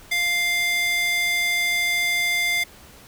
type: tone with high-pass filter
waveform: square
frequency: 698.5 Hz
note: F5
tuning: in tune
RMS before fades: -22 dBFS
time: 0.11-2.64 s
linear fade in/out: 10 ms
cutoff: 2200 Hz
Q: 2.3
effects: pink hiss -47 dBFS RMS until 3.07 s